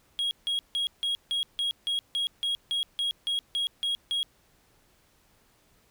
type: tone bursts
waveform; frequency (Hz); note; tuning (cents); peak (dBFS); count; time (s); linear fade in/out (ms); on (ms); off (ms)
triangle; 3294; G#7; -15; -24; 15; 0.19-4.23; 0; 120; 160
effects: pink hiss -64 dBFS RMS until 5.9 s